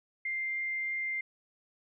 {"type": "tone", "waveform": "sine", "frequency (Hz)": 2099, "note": "C7", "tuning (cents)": 5, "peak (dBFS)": -31, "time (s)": [0.25, 1.21], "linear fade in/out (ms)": 5, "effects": []}